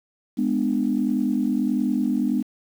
sine chord, G# diminished, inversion none, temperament just, 207.7 / 249.2 / 299 Hz, G#3 / B3 / D4, 0 / +16 / +31 cents, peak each -24 / -22 / -25 dBFS, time 0.37-2.43 s, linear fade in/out 20 ms, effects tanh soft clip ceiling -10 dBFS + 8-bit

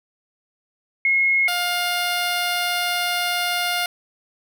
sine / 10% pulse tone pair in turn, 2164 / 707.7 Hz, C#7 / F5, -42 / +23 cents, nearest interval octave + perfect fifth, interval 1935 cents, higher first, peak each -15 / -12 dBFS, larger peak second, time 1.05-1.48 / 1.48-3.86 s, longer second, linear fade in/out 2 ms, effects none

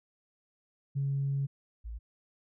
sine tone pair in turn, 138.59 / 55.86 Hz, C#3 / A1, 0 / +27 cents, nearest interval octave + major third, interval 1573 cents, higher first, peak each -27 / -37 dBFS, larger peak first, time 0.95-1.47 / 1.84-1.99 s, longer first, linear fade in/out 20 ms, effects tanh soft clip ceiling -23 dBFS

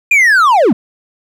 triangle linear sweep, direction down, 2457 to 180 Hz, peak -4 dBFS, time 0.11-0.73 s, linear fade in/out 5 ms, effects none

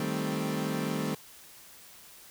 30% pulse chord, A half-diminished seventh, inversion second, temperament equal, 155.56 / 196 / 220 / 261.6 Hz, Eb3 / G3 / A3 / C4, 0 / 0 / 0 / 0 cents, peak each -32 / -33 / -32 / -33 dBFS, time 0-1.15 s, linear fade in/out 2 ms, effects white hiss -52 dBFS RMS until 2.3 s

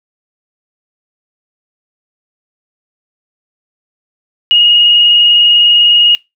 sine tone with vibrato, 2872 Hz, F7, 48 cents sharp, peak -4 dBFS, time 4.51-6.15 s, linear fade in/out 0 ms, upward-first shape sine, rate 20 Hz, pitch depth 19 cents each way, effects noise-tail reverb RT60 0.2 s tail -22 dB re dry

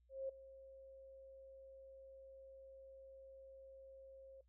sine tone with ADSR envelope, 536 Hz, C5, 42 cents sharp, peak -38 dBFS, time 0.09-4.41 s, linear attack 200 ms, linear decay 7 ms, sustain -17 dB, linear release 4 ms, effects noise-tail reverb RT60 0.1 s tail -19 dB re dry + added 60 Hz sine -70 dBFS peak until 4.48 s

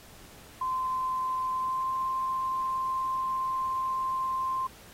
sine tone with pitch glide, 1034 to 1047.2 Hz, C6 to C6, -21 to +1 cents, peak -27 dBFS, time 0.61-4.67 s, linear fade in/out 5 ms, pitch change +22 cents, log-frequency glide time 1.54-1.9 s, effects pink hiss -52 dBFS RMS until 4.93 s + AAC 48 kbps

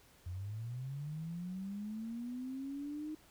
sine linear sweep, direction up, 85.4 to 311.1 Hz, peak -39 dBFS, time 0.26-3.15 s, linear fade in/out 5 ms, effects pink hiss -64 dBFS RMS until 3.3 s

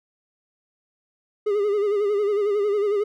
triangle tone with vibrato, 410.8 Hz, G#4, 19 cents flat, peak -17 dBFS, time 1.46-3.04 s, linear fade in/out 10 ms, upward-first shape sine, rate 11 Hz, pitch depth 65 cents each way, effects none

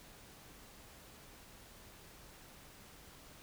silence, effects pink hiss -57 dBFS RMS until 3.42 s

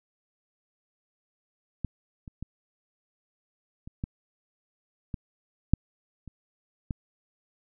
clicks, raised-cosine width 5 ms, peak -17 / -29 / -23 / -29 / -18 / -20 / -6 / -30 / -18 dBFS, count 9, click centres 1.847 / 2.278 / 2.426 / 3.875 / 4.039 / 5.142 / 5.736 / 6.277 / 6.908 s, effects none

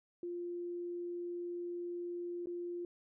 sine tone with dropouts, 349.2 Hz, F4, in tune, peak -38 dBFS, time 0.23-2.85 s, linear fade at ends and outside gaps 2 ms, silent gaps 2.459-2.47 s, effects none

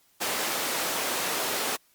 pink high-pass noise, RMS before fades -29 dBFS, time 0.2-1.77 s, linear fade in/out 20 ms, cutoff 400 Hz, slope 12 dB/octave, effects white hiss -64 dBFS RMS until 1.94 s + Opus 48 kbps

